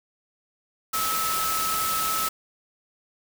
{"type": "tone in noise", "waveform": "sine", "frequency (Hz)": 1300, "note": "E6", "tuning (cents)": -24, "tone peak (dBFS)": -26, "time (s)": [0.93, 2.29], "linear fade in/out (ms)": 10, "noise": "white", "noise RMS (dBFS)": -28, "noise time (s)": [0.93, 2.29], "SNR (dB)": -1, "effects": []}